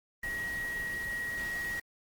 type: tone in noise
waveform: sine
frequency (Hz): 1900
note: A#6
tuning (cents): +33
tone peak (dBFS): -33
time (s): 0.23-1.8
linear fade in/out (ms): 5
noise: pink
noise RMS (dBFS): -44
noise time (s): 0.23-1.8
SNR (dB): +8
effects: Opus 24 kbps